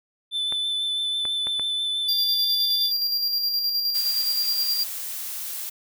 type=tone with vibrato; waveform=triangle; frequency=3520 Hz; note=A7; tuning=in tune; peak=-22 dBFS; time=0.31-2.92 s; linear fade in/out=50 ms; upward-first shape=triangle; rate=6.1 Hz; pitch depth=17 cents each way
type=clicks; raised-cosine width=0.5 ms; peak=-20 dBFS; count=4; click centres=0.524 / 1.253 / 1.47 / 1.596 s
type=tone with tremolo; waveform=square; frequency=4760 Hz; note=D8; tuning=22 cents sharp; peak=-21 dBFS; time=2.08-4.84 s; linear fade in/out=10 ms; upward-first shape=square; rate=9.6 Hz; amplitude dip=35%
type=noise; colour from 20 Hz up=blue; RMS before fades=-32 dBFS; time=3.94-5.7 s; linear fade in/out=10 ms
effects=none